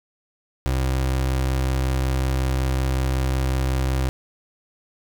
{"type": "tone", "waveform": "30% pulse", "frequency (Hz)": 65.41, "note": "C2", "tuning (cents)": 0, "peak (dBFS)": -17, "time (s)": [0.66, 4.09], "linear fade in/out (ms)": 0, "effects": []}